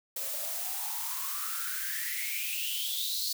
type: noise with high-pass filter sweep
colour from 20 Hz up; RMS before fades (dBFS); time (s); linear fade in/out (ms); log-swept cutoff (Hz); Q
blue; -34; 0.16-3.33; 5; 510 to 4500; 9.3
effects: none

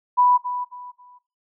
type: tone with echo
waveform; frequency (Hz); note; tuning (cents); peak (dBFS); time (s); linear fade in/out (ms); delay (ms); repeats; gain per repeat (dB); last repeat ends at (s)
sine; 987.8; B5; 0; -13; 0.17-0.38; 20; 270; 3; -11; 1.19
effects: noise-tail reverb RT60 0.3 s tail -19 dB re dry

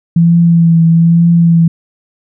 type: tone with vibrato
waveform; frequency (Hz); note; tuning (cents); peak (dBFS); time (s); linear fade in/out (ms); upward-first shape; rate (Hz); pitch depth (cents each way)
sine; 167.4; E3; +27; -4; 0.16-1.68; 5; triangle; 1.1; 31
effects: none

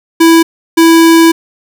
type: tone pair in turn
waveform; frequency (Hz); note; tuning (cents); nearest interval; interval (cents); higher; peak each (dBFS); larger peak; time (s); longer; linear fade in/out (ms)
square; 329.6 / 329.6; E4 / E4; 0 / 0; unison; 0; neither; -3; neither; 0.2-0.43 / 0.77-1.32; second; 10
effects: none

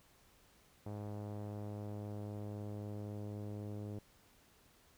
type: tone with low-pass filter sweep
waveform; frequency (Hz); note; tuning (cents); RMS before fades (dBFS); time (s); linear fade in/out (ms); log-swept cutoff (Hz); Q
sawtooth; 103.83; G#2; 0; -44; 0.86-3.99; 5; 740 to 480; 1.3
effects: pink hiss -67 dBFS RMS until 4.97 s

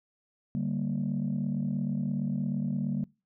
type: chord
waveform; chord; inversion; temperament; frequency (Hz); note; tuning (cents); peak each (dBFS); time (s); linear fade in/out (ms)
sine; G minor; second; equal; 146.83 / 196 / 233.1; D3 / G3 / Bb3; 0 / 0 / 0; -31; 0.55-3.04; 0
effects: noise-tail reverb RT60 0.3 s tail -24 dB re dry + tanh soft clip ceiling -22 dBFS

